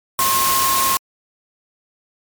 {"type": "tone in noise", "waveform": "sine", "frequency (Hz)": 1071, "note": "C6", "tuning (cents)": 40, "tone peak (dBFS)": -17, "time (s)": [0.19, 0.97], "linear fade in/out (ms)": 0, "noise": "white", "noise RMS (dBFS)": -19, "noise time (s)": [0.19, 0.97], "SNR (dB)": -1, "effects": ["MP3 96 kbps"]}